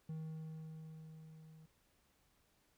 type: tone with level ramp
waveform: triangle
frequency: 158.4 Hz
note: D#3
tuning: 31 cents sharp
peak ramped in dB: -39 to -55 dBFS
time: 0.09-1.66 s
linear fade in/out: 5 ms
effects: pink hiss -75 dBFS RMS until 2.77 s